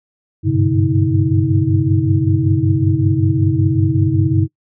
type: tone cluster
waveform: sine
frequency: 96.4 / 101.7 / 126.7 / 143.4 / 319.4 Hz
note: G2 / G#2 / B2 / D3 / D#4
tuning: -28 / -36 / +45 / -41 / +45 cents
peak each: -18 dBFS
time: 0.43-4.48 s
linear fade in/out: 50 ms
effects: noise-tail reverb RT60 0.1 s tail -20 dB re dry